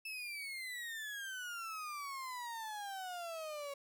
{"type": "exponential sweep", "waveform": "35% pulse", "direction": "down", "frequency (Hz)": [2637, 554.4], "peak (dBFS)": -40, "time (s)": [0.05, 3.74], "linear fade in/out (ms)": 5, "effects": []}